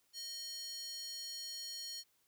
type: tone with high-pass filter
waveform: square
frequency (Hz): 622.3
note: D#5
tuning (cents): 0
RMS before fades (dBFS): -45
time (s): 0.13-2.04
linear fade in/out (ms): 50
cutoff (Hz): 4600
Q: 4
effects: white hiss -75 dBFS RMS until 2.27 s